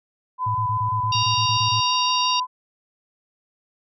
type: tone with vibrato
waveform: sine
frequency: 1004 Hz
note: B5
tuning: 28 cents sharp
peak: -21 dBFS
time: 0.38-2.47 s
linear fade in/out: 50 ms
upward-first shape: sine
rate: 5.9 Hz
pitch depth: 12 cents each way
type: tone bursts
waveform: sine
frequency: 110 Hz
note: A2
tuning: in tune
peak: -24 dBFS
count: 12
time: 0.46-1.805 s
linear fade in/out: 10 ms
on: 91 ms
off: 23 ms
type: harmonic tone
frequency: 932.3 Hz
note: A#5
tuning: in tune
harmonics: 3 / 4 / 5 / 6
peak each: -25 / -26 / -27 / -28 dBFS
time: 1.12-2.4 s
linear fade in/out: 5 ms
effects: none